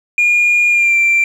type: tone with pitch glide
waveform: sine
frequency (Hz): 2425 to 2357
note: D#7 to D7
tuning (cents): -45 to +6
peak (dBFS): -7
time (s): 0.18-1.24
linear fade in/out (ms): 2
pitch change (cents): -49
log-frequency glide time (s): 0.69-0.96
effects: tanh soft clip ceiling -7 dBFS + 7-bit